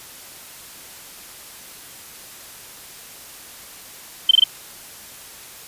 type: tone bursts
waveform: sine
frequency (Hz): 3099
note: G7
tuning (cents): -21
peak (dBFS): -7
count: 4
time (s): 4.29-4.44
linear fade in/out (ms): 5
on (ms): 21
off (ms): 22
effects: white hiss -40 dBFS RMS until 5.67 s + resampled to 32000 Hz